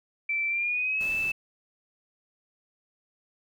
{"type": "tone with pitch glide", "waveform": "sine", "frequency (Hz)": [2333, 2634], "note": ["D7", "E7"], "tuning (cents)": [-12, -2], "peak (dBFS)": -25, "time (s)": [0.29, 1.32], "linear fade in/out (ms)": 5, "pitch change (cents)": 210, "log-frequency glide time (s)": [0.48, 1.1]}
{"type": "noise", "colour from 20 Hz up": "pink", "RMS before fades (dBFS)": -44, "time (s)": [1, 1.32], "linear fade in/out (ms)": 10}
{"effects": []}